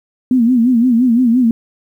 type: tone with vibrato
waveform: sine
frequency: 242 Hz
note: B3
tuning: 35 cents flat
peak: -8 dBFS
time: 0.31-1.51 s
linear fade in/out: 2 ms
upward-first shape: sine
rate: 5.8 Hz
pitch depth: 120 cents each way
effects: 8-bit